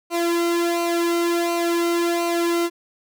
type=tone with flanger; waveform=sawtooth; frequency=341.7 Hz; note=F4; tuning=38 cents flat; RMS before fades=-21 dBFS; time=0.1-2.7 s; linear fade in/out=50 ms; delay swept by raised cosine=0.57 to 1.77 ms; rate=1.4 Hz; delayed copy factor=-0.75; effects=none